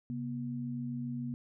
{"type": "tone pair together", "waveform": "sine", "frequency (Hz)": [133.5, 240.7], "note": ["C3", "B3"], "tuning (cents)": [35, -44], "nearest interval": "minor seventh", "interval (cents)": 1021, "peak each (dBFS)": [-39, -36], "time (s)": [0.1, 1.34], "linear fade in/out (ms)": 0, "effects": []}